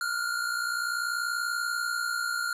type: tone pair together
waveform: square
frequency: 1395.6 / 1456 Hz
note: F6 / F#6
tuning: -2 / -28 cents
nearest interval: minor second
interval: 74 cents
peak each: -30 / -34 dBFS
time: 0.01-2.53 s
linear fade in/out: 2 ms
effects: resampled to 32000 Hz + 11-bit